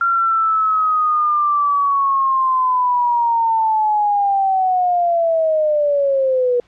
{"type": "linear sweep", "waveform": "sine", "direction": "down", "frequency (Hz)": [1381, 482.7], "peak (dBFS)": -13, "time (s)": [0.01, 6.6], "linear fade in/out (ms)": 2, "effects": ["pink hiss -55 dBFS RMS until 6.67 s", "low-pass 4000 Hz 12 dB/octave"]}